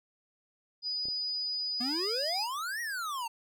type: tone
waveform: sine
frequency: 4954 Hz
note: D#8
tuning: 8 cents flat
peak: -31 dBFS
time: 0.82-2.48 s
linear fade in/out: 50 ms
type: clicks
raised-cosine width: 2 ms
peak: -35 dBFS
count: 2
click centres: 1.055 / 1.085 s
type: exponential two-way sweep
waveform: square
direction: up then down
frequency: 233.1 to 1930 to 890 Hz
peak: -34 dBFS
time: 1.8-3.28 s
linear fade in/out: 10 ms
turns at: 2.81 s
effects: none